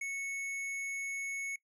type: tone with hard clipping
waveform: sine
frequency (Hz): 2207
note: C#7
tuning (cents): -8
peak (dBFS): -37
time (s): 0.01-1.56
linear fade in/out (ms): 5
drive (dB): 9
effects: noise-tail reverb RT60 0.1 s tail -21 dB re dry